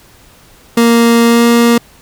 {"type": "tone with pitch glide", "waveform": "30% pulse", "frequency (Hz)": [233.1, 235.3], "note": ["A#3", "A#3"], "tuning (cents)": [0, 16], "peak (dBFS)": -3, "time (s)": [0.77, 1.78], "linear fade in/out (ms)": 5, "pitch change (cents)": 16, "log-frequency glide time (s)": [1.26, 1.45], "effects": ["pink hiss -43 dBFS RMS until 2.01 s"]}